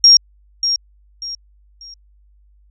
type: tone with echo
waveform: sine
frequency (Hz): 5580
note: F8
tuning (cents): -2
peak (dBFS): -4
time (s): 0.04-0.17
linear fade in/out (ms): 2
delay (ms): 590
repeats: 3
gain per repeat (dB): -10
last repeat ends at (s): 1.94
effects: added 50 Hz sine -49 dBFS peak until 2.7 s